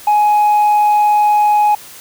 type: tone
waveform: sine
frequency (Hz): 837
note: G#5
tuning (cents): +13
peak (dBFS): -6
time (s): 0.07-1.75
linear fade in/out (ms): 5
effects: tanh soft clip ceiling -7 dBFS + white hiss -36 dBFS RMS until 2 s